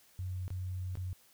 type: tone with dropouts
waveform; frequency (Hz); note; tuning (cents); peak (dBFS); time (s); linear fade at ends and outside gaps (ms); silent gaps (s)
sine; 92; F#2; -9; -35; 0.19-1.13; 0; 0.48-0.504 / 0.954-0.972
effects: white hiss -64 dBFS RMS until 1.33 s